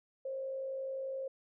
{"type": "tone with frequency modulation", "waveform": "sine", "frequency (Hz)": 534, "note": "C5", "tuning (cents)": 35, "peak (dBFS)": -36, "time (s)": [0.25, 1.28], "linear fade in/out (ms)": 5, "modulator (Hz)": 51.4, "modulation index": 0.31, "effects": []}